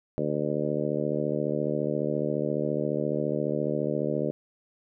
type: harmonic tone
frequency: 74.5 Hz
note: D2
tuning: 25 cents sharp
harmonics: 2 / 3 / 4 / 5 / 6 / 7 / 8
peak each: -33 / -33 / -33 / -33 / -33 / -33 / -33 dBFS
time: 0.18-4.31 s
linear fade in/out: 0 ms
effects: none